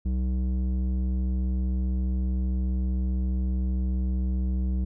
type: tone with low-pass filter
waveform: square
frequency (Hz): 63.2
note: B1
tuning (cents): +41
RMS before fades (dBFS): -26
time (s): 0.05-4.85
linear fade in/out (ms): 10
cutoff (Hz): 220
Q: 1.1
effects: none